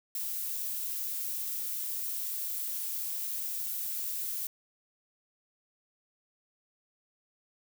violet noise, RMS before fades -35 dBFS, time 0.15-4.47 s, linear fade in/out 2 ms, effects none

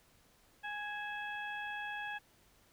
harmonic tone with a mistuned harmonic, 830.6 Hz, G#5, in tune, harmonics 1 / 2 / 3 / 4, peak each -43 / -41 / -47 / -52 dBFS, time 0.63-2.19 s, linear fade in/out 20 ms, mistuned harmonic 3, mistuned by +71 cents, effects pink hiss -67 dBFS RMS until 2.72 s

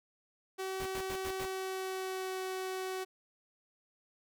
sawtooth tone with pitch glide, 380 to 375.6 Hz, F#4 to F#4, +46 to +26 cents, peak -32 dBFS, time 0.58-3.05 s, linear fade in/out 20 ms, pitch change -20 cents, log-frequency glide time 1.37-2.38 s
pink noise bursts, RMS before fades -43 dBFS, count 5, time 0.8-1.454 s, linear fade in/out 0 ms, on 58 ms, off 91 ms
effects none

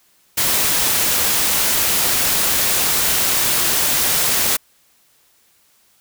white noise, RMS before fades -17 dBFS, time 0.37-4.57 s, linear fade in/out 10 ms, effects white hiss -57 dBFS RMS until 6 s

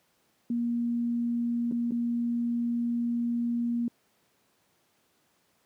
sine tone with dropouts, 236.8 Hz, A#3, 27 cents sharp, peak -25 dBFS, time 0.5-3.88 s, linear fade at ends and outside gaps 2 ms, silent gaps 1.713-1.721 / 1.909-1.919 s, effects pink hiss -69 dBFS RMS until 5.65 s + high-pass 150 Hz 12 dB/octave

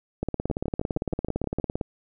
two click trains, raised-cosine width 2 ms, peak -16 / -13 dBFS, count 8 / 29, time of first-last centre 0.5-1.599 / 0.23-1.812 s, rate 6.37 / 17.7 Hz, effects none

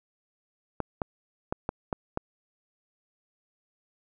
clicks, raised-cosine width 1 ms, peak -14 dBFS, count 6, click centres 0.803 / 1.018 / 1.525 / 1.691 / 1.928 / 2.174 s, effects none

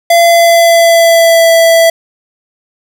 square tone with pitch glide, 681 to 662.4 Hz, F5 to E5, -44 to +8 cents, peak -4 dBFS, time 0.1-1.9 s, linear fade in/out 5 ms, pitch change -48 cents, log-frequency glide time 0.23-1.5 s, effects none

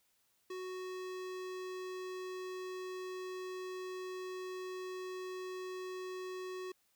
square tone with notch filter, 370 Hz, F#4, in tune, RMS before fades -43 dBFS, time 0.5-6.72 s, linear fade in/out 5 ms, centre 11000 Hz, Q 0.92, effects white hiss -75 dBFS RMS until 6.95 s

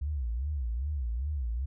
sine tone with vibrato, 65.41 Hz, C2, in tune, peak -29 dBFS, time 0.01-1.66 s, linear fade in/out 10 ms, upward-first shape sine, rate 2.5 Hz, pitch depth 260 cents each way, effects none

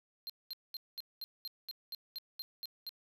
square tone bursts, 4178 Hz, C8, 3 cents flat, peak -40 dBFS, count 12, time 0.27-2.892 s, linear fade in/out 0 ms, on 26 ms, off 210 ms, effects none

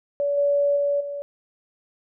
sine tone with level steps, 571 Hz, D5, 49 cents flat, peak -20 / -17 / -19 / -28 dBFS, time 0.2-1.22 s, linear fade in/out 0 ms, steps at 0.37 / 0.76 / 1 s, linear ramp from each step 10 ms, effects none

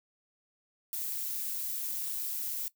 violet noise with amplitude modulation, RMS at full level -34 dBFS, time 0.93-2.68 s, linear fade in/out 0 ms, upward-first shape sine, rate 138 Hz, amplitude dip 30%, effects noise-tail reverb RT60 0.1 s tail -18 dB re dry

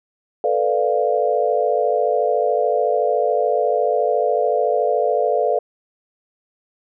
sine chord, B half-diminished seventh, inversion third, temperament equal, 440 / 493.9 / 587.3 / 698.5 Hz, A4 / B4 / D5 / F5, 0 / 0 / 0 / 0 cents, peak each -21 dBFS, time 0.44-5.59 s, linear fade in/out 2 ms, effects none

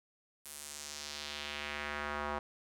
square tone with band-pass filter sweep, 73.5 Hz, D2, 2 cents sharp, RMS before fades -41 dBFS, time 0.45-2.39 s, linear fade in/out 5 ms, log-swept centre 11000 to 1000 Hz, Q 1.5, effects none

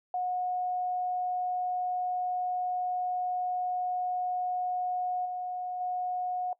sine tone with level steps, 727 Hz, F#5, 31 cents flat, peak -28 / -32 / -29 dBFS, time 0.14-6.53 s, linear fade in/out 2 ms, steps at 5.25 / 5.8 s, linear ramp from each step 10 ms, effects noise-tail reverb RT60 0.1 s tail -20 dB re dry

